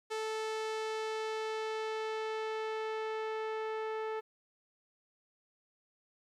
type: tone with low-pass filter sweep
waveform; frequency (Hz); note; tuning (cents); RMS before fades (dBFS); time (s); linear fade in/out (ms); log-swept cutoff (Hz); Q
sawtooth; 438.2; A4; -7; -37; 0.1-4.21; 20; 7400 to 1900; 0.74
effects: 12-bit